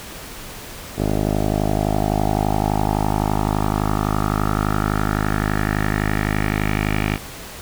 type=tone with low-pass filter sweep; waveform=10% pulse; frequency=51.8 Hz; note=G#1; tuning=4 cents flat; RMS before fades=-20 dBFS; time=0.96-7.19 s; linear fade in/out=50 ms; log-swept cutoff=540 to 2500 Hz; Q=3.6; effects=pink hiss -35 dBFS RMS until 7.61 s